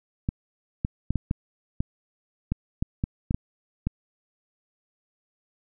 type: clicks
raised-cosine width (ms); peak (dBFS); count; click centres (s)
5; -12; 12; 0.289 / 0.849 / 1.106 / 1.157 / 1.311 / 1.805 / 2.52 / 2.825 / 3.039 / 3.309 / 3.345 / 3.87
effects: none